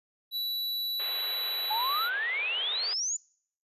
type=tone; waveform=square; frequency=3941 Hz; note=B7; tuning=4 cents flat; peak=-30 dBFS; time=0.31-2.1 s; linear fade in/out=50 ms
type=band-pass noise; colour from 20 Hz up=white; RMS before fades=-42 dBFS; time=0.99-2.94 s; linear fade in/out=10 ms; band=390 to 3800 Hz; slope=96 dB/octave
type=exponential sweep; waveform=sine; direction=up; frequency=830.6 to 7110 Hz; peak=-28 dBFS; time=1.7-3.17 s; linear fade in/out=10 ms
effects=noise-tail reverb RT60 0.6 s tail -26 dB re dry + resampled to 32000 Hz